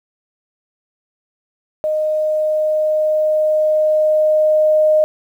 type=tone with level ramp; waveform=sine; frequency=617 Hz; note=D#5; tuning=15 cents flat; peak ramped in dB=-15 to -9 dBFS; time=1.84-5.04 s; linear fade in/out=0 ms; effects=8-bit